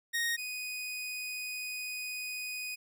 sawtooth tone pair in turn, 1864.7 / 2489 Hz, A#6 / D#7, 0 / 0 cents, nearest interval perfect fourth, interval 500 cents, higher second, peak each -26 / -33 dBFS, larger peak first, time 0.13-0.37 / 0.37-2.76 s, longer second, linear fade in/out 20 ms, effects none

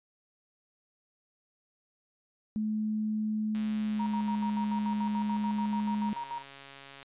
sine tone with pitch glide, 215 to 210 Hz, A3 to G#3, -40 to +19 cents, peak -28 dBFS, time 2.56-6.13 s, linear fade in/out 0 ms, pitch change -41 cents, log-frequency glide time 3.66-4.32 s
click train, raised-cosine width 0.2 ms, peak -30 dBFS, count 481, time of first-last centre 3.55-7.028 s, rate 138 Hz
sine tone with tremolo, 941 Hz, A#5, 16 cents sharp, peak -33 dBFS, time 3.99-6.43 s, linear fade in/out 10 ms, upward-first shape square, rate 6.9 Hz, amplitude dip 70%
effects resampled to 8000 Hz

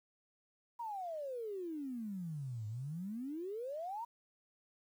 sine exponential two-way sweep, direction down then up, 967 to 103.83 to 967 Hz, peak -39 dBFS, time 0.79-4.05 s, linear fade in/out 10 ms, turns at 2.67 s, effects 11-bit

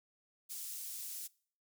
pink high-pass noise, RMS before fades -44 dBFS, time 0.49-1.28 s, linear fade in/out 20 ms, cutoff 8000 Hz, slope 12 dB/octave, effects noise-tail reverb RT60 0.5 s tail -23 dB re dry

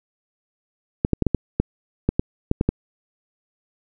clicks, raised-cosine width 3 ms, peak -4 dBFS, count 11, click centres 1.049 / 1.133 / 1.223 / 1.267 / 1.347 / 1.6 / 2.09 / 2.195 / 2.514 / 2.611 / 2.69 s, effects none

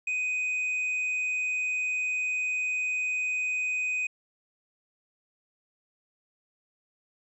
triangle tone, 2500 Hz, D#7, 8 cents sharp, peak -25 dBFS, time 0.07-4.07 s, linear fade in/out 5 ms, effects resampled to 22050 Hz + 11-bit

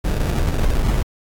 brown noise with sample-and-hold, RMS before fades -18 dBFS, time 0.04-1.03 s, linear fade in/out 10 ms, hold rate 1050 Hz, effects AAC 64 kbps

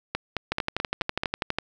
two click trains, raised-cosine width 0.3 ms, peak -9 / -10 dBFS, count 14 / 6, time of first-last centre 0.52-1.586 / 0.15-1.235 s, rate 12.2 / 4.61 Hz, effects none

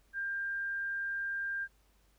sine tone, 1595 Hz, G6, 30 cents sharp, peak -33 dBFS, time 0.13-1.68 s, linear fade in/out 50 ms, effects added 50 Hz sine -66 dBFS peak until 2.18 s + pink hiss -71 dBFS RMS until 2.18 s

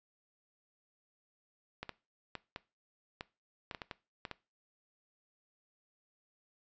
clicks, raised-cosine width 0.3 ms, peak -24 dBFS, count 11, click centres 1.83 / 1.893 / 2.353 / 2.561 / 3.209 / 3.712 / 3.748 / 3.818 / 3.912 / 4.252 / 4.313 s, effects noise-tail reverb RT60 0.3 s tail -20 dB re dry + resampled to 16000 Hz

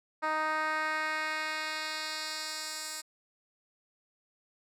10% pulse tone with band-pass filter sweep, 311 Hz, D#4, 1 cent flat, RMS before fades -34 dBFS, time 0.22-3.02 s, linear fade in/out 20 ms, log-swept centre 1100 to 7800 Hz, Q 1.2, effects none

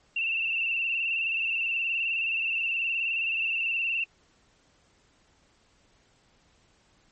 sine tone with vibrato, 2700 Hz, E7, 41 cents sharp, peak -25 dBFS, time 0.16-4.04 s, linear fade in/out 5 ms, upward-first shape square, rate 19 Hz, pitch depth 39 cents each way, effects pink hiss -64 dBFS RMS until 7.11 s + MP3 32 kbps

